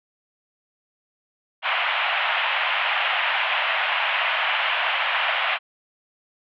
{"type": "band-pass noise", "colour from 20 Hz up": "white", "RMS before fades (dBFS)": -23, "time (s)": [1.62, 5.59], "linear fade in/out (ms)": 50, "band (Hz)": [630, 3100], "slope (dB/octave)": 48, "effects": []}